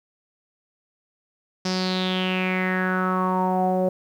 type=tone with low-pass filter sweep; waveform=sawtooth; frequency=185.2 Hz; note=F#3; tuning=2 cents sharp; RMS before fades=-23 dBFS; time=1.65-3.89 s; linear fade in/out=5 ms; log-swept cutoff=5400 to 580 Hz; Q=6.1; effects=9-bit